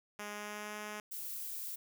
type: tone with pitch glide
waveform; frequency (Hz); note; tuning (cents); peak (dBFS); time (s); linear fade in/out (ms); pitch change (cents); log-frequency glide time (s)
5% pulse; 207.5 to 210.5; G#3 to G#3; -1 to +24; -30; 0.19-1; 2; +25; 0.29-0.77
type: noise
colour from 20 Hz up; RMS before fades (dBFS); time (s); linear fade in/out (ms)
violet; -42; 1.11-1.76; 10
effects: none